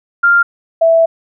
sine tone pair in turn, 1396 / 658.8 Hz, F6 / E5, -1 / -1 cents, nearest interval octave + minor second, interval 1300 cents, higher first, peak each -6 dBFS, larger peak neither, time 0.23-0.43 / 0.81-1.06 s, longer second, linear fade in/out 10 ms, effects none

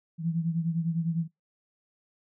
sine beating tone pair, 164.2 / 174.1 Hz, E3 / F3, -6 / -5 cents, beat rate 9.9 Hz, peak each -27 / -32 dBFS, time 0.18-1.28 s, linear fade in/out 50 ms, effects noise-tail reverb RT60 0.2 s tail -24 dB re dry

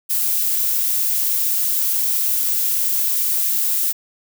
violet noise, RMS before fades -19 dBFS, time 0.09-3.93 s, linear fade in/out 20 ms, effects none

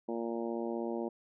harmonic tone, 116.1 Hz, A#2, 7 cents flat, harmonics 2 / 3 / 4 / 5 / 6 / 7 / 8, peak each -38 / -37 / -41 / -42 / -47 / -47 / -49 dBFS, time 0.08-1.09 s, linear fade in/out 10 ms, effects none

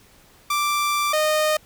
sawtooth tone pair in turn, 1175 / 615.3 Hz, D6 / D#5, +1 / -19 cents, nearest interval major seventh, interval 1120 cents, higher first, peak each -16 / -14 dBFS, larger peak second, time 0.5-1.13 / 1.13-1.57 s, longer first, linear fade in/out 5 ms, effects pink hiss -53 dBFS RMS until 1.65 s

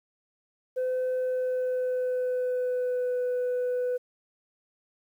sine tone with pitch glide, 510 to 496.9 Hz, C5 to B4, -44 to +11 cents, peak -23 dBFS, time 0.76-3.98 s, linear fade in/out 20 ms, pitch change -45 cents, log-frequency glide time 1.16-3.2 s, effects tanh soft clip ceiling -24 dBFS + 10-bit

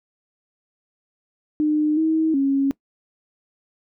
sine tone with pitch steps, 303.3 / 318.5 / 274.5 Hz, D#4 / D#4 / C#4, -44 / +41 / -17 cents, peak -16 dBFS, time 1.6-2.71 s, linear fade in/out 0 ms, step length 370 ms, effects noise-tail reverb RT60 0.1 s tail -21 dB re dry

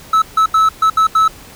triangle tone bursts at uneven times, 1302 Hz, E6, 22 cents flat, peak -6 dBFS, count 6, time 0.13-0.22 / 0.37-0.46 / 0.54-0.69 / 0.82-0.9 / 0.97-1.07 / 1.15-1.28 s, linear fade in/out 5 ms, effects pink hiss -38 dBFS RMS until 1.55 s

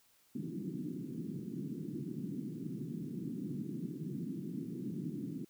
pink band-pass noise, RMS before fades -41 dBFS, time 0.35-5.45 s, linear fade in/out 5 ms, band 140 to 340 Hz, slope 48 dB/octave, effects white hiss -69 dBFS RMS until 5.49 s

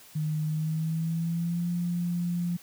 sine tone with pitch glide, 154.2 to 174.09 Hz, D#3 to F3, -15 to -5 cents, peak -26 dBFS, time 0.15-2.57 s, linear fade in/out 10 ms, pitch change +210 cents, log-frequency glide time 0.47-1.7 s, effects white hiss -52 dBFS RMS until 2.62 s

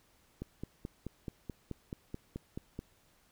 click train, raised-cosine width 3 ms, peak -26 dBFS, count 12, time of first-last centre 0.42-2.791 s, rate 4.64 Hz, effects pink hiss -68 dBFS RMS until 3.31 s

